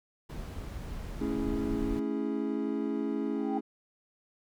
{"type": "noise", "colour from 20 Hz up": "brown", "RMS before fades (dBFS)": -38, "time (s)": [0.29, 2], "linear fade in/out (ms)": 10}
{"type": "chord", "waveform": "triangle", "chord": "A major seventh", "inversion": "none", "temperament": "equal with one note detuned", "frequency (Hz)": [218.1, 277.2, 329.6, 415.3], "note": ["A3", "C#4", "E4", "G#4"], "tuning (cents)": [-15, 0, 0, 0], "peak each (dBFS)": [-33, -31, -34, -35], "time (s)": [1.2, 3.61], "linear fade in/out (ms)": 20}
{"type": "tone with exponential growth", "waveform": "sine", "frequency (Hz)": 784, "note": "G5", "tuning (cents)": 0, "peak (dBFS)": -30, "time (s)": [3.24, 3.58], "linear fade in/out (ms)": 5, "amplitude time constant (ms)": 73}
{"effects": []}